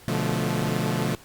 sawtooth chord, B half-diminished seventh, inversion none, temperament equal with one note detuned, 123.47 / 146.83 / 174.61 / 216.8 Hz, B2 / D3 / F3 / A3, 0 / 0 / 0 / -25 cents, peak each -25 dBFS, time 0.08-1.15 s, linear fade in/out 0 ms, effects pink hiss -50 dBFS RMS until 1.24 s + Opus 48 kbps

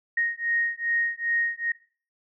sine beating tone pair, 1864.7 / 1867.2 Hz, A#6 / A#6, 0 / +2 cents, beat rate 2.5 Hz, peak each -27 dBFS, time 0.17-1.72 s, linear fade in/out 5 ms, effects noise-tail reverb RT60 0.4 s tail -18 dB re dry

